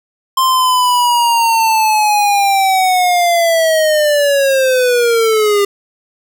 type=linear sweep; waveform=square; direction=down; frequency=1054 to 399.7 Hz; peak=-10 dBFS; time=0.37-5.65 s; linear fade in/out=5 ms; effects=none